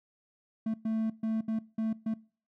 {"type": "tone bursts at uneven times", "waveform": "triangle", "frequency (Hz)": 221.6, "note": "A3", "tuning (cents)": 13, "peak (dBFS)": -26, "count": 6, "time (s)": [[0.66, 0.74], [0.85, 1.1], [1.23, 1.41], [1.48, 1.59], [1.78, 1.93], [2.06, 2.14]], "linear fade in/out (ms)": 5, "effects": ["noise-tail reverb RT60 0.4 s tail -22 dB re dry"]}